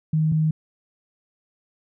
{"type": "tone pair in turn", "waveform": "sine", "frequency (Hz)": [156.6, 156.6], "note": ["D#3", "D#3"], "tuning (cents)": [11, 11], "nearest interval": "unison", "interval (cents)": 0, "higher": "neither", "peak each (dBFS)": -17, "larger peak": "neither", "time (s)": [[0.13, 0.32], [0.32, 0.51]], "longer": "neither", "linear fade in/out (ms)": 5, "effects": []}